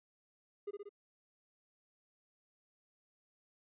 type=tone with echo; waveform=triangle; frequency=407.8 Hz; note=G#4; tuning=32 cents flat; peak=-35 dBFS; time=0.67-0.71 s; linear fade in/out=10 ms; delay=61 ms; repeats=3; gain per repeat=-3 dB; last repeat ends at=0.893 s; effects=tanh soft clip ceiling -31 dBFS + resampled to 8000 Hz